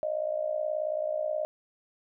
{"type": "tone with amplitude modulation", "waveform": "sine", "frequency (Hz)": 616, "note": "D#5", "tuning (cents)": -17, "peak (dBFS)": -24, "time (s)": [0.03, 1.45], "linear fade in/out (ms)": 0, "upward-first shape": "sine", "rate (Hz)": 58.6, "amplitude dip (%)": 80, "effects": []}